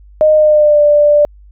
sine tone with pitch glide, 616 to 589.9 Hz, D#5 to D5, -17 to +8 cents, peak -5 dBFS, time 0.21-1.25 s, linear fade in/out 0 ms, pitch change -75 cents, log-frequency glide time 0.34-0.81 s, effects added 50 Hz sine -37 dBFS peak until 1.51 s

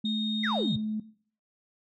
sine tone with pitch glide, 216.5 to 215.3 Hz, A3 to A3, -28 to -37 cents, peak -27 dBFS, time 0.04-1 s, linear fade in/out 5 ms, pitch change -9 cents, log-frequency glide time 0.26-0.68 s
sine tone, 3708 Hz, A#7, 10 cents flat, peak -30 dBFS, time 0.05-0.76 s, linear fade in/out 5 ms
sine exponential sweep, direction down, 2202 to 110.1 Hz, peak -27 dBFS, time 0.43-0.77 s, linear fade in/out 10 ms
effects noise-tail reverb RT60 0.5 s tail -18 dB re dry + tanh soft clip ceiling -18 dBFS

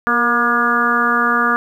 harmonic tone with a mistuned harmonic, 239 Hz, A#3, 43 cents sharp, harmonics 1 / 2 / 3 / 4 / 5 / 6 / 7, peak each -22 / -25 / -26 / -27 / -16 / -18 / -21 dBFS, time 0.07-1.56 s, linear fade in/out 0 ms, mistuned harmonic 2, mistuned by -32 cents, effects 8-bit

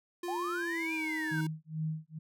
square tone with pitch glide, 350.3 to 313.9 Hz, F4 to D#4, +5 to +15 cents, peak -36 dBFS, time 0.23-1.47 s, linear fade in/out 5 ms, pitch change -190 cents, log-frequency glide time 0.54-1.02 s
sine linear two-way sweep, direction up then down, 714 to 2436 to 1480 Hz, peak -34 dBFS, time 0.28-1.41 s, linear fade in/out 5 ms, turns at 0.94 s
sine tone with tremolo, 157.3 Hz, D#3, 19 cents sharp, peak -30 dBFS, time 1.31-2.19 s, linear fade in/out 10 ms, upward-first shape sine, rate 2.3 Hz, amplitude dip 100%
effects none

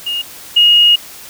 sine tone pair in turn, 2850 / 2870 Hz, F7 / F7, +34 / +47 cents, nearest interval unison, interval 13 cents, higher second, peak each -16 / -5 dBFS, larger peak second, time 0.06-0.22 / 0.56-0.96 s, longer second, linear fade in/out 10 ms, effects white hiss -34 dBFS RMS until 1.29 s

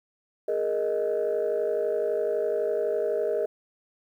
sine chord, Ab suspended second, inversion none, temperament just, 415.3 / 467.2 / 623 Hz, Ab4 / Bb4 / Eb5, 0 / +4 / +2 cents, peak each -27 dBFS, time 0.48-3.46 s, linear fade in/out 5 ms, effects tanh soft clip ceiling -18 dBFS + 10-bit

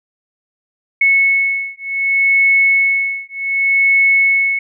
sine beating tone pair, 2200 / 2200.66 Hz, C#7 / C#7, -14 / -13 cents, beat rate 0.66 Hz, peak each -14 dBFS, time 1.01-4.59 s, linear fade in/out 5 ms, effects none

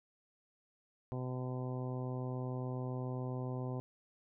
harmonic tone, 127.2 Hz, C3, 48 cents flat, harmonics 1 / 2 / 3 / 4 / 5 / 6 / 7 / 8, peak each -38 / -44 / -46 / -48 / -51 / -53 / -54 / -54 dBFS, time 1.12-3.8 s, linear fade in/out 0 ms, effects none

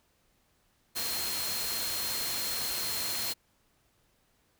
sine tone in noise, 4213 Hz, C8, 11 cents sharp, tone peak -36 dBFS, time 0.95-3.34 s, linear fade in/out 20 ms, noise white, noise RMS -34 dBFS, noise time 0.95-3.34 s, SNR -5 dB, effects pink hiss -70 dBFS RMS until 4.59 s

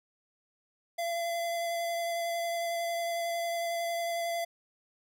square tone with vibrato, 680 Hz, F5, 46 cents flat, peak -31 dBFS, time 0.98-4.45 s, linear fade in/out 10 ms, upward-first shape triangle, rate 11 Hz, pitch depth 15 cents each way, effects none

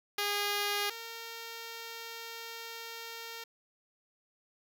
5% pulse tone pair in turn, 409.3 / 459.4 Hz, G#4 / A#4, -25 / -25 cents, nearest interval major second, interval 200 cents, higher second, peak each -19 / -30 dBFS, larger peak first, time 0.18-0.9 / 0.9-3.44 s, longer second, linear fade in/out 5 ms, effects none

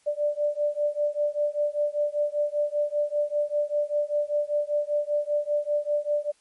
sine beating tone pair, 587 / 592.1 Hz, D5 / D5, -1 / +14 cents, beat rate 5.1 Hz, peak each -26 dBFS, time 0.06-6.32 s, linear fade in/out 20 ms, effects white hiss -64 dBFS RMS until 6.4 s + MP3 48 kbps

